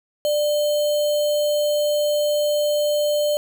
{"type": "tone with sample-and-hold", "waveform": "sine", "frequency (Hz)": 593, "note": "D5", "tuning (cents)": 17, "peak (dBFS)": -17, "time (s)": [0.25, 3.37], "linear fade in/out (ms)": 0, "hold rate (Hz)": 3675, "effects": []}